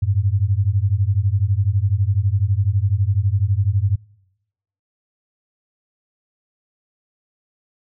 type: beating tone pair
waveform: sine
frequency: 93.5 / 105.5 Hz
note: F#2 / G#2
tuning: +19 / +28 cents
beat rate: 12 Hz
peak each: -18 dBFS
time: 0.02-3.96 s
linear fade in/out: 10 ms
effects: noise-tail reverb RT60 0.9 s tail -26 dB re dry